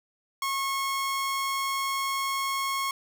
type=tone; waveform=sawtooth; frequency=1090 Hz; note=C#6; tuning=29 cents flat; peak=-23 dBFS; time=0.42-2.91 s; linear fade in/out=2 ms; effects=none